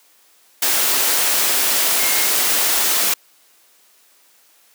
sine tone in noise, 2143 Hz, C7, 41 cents sharp, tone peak -26 dBFS, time 1.99-2.26 s, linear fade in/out 5 ms, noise white, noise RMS -17 dBFS, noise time 0.62-3.14 s, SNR -12 dB, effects white hiss -54 dBFS RMS until 4.74 s + high-pass 300 Hz 12 dB/octave

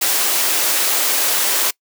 white high-pass noise, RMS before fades -17 dBFS, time 0.01-1.71 s, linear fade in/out 10 ms, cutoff 300 Hz, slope 24 dB/octave, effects noise-tail reverb RT60 0.1 s tail -24 dB re dry

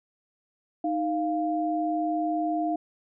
sine tone pair together, 311.1 / 697.2 Hz, D#4 / F5, 0 / -3 cents, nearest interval octave + major second, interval 1397 cents, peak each -27 dBFS, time 0.84-2.76 s, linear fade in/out 5 ms, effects none

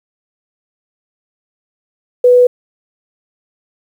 sine tone, 493.9 Hz, B4, in tune, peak -4 dBFS, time 2.24-2.47 s, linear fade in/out 5 ms, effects 7-bit

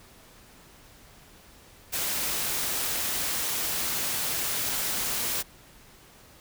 white noise, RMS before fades -29 dBFS, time 1.92-5.43 s, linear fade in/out 20 ms, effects pink hiss -53 dBFS RMS until 6.4 s

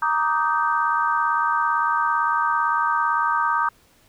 sine chord, Eb major seventh, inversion second, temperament just, 933.4 / 1166.7 / 1244.5 / 1555.6 Hz, Bb5 / D6 / Eb6 / G6, +2 / -12 / 0 / -14 cents, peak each -23 / -25 / -23 / -25 dBFS, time 0.02-3.69 s, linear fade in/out 5 ms, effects pink hiss -57 dBFS RMS until 4.08 s

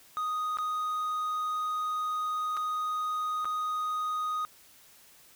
triangle tone with dropouts, 1244.5 Hz, D#6, in tune, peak -27 dBFS, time 0.17-4.45 s, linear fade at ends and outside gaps 0 ms, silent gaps 0.571-0.586 / 2.568-2.572 / 3.446-3.454 s, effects white hiss -57 dBFS RMS until 5.35 s

